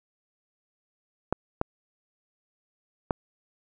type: clicks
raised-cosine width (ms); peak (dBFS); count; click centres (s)
1; -10; 3; 1.326 / 1.614 / 3.108
effects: none